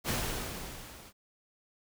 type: noise with level ramp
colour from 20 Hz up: pink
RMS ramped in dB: -30 to -52 dBFS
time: 0.04-1.13 s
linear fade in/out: 50 ms
effects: none